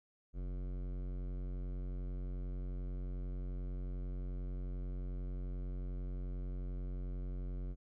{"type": "tone with hard clipping", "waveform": "sine", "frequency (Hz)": 45.64, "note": "F#1", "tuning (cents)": -23, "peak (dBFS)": -40, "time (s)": [0.33, 7.76], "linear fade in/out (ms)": 50, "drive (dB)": 16, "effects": []}